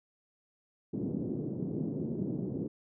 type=band-pass noise; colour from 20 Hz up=pink; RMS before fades=-35 dBFS; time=0.93-2.68 s; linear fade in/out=10 ms; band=140 to 370 Hz; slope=24 dB/octave; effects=none